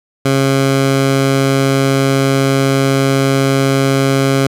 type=tone; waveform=15% pulse; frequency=136 Hz; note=C#3; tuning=33 cents flat; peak=-4 dBFS; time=0.25-4.47 s; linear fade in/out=5 ms; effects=low-pass 12000 Hz 12 dB/octave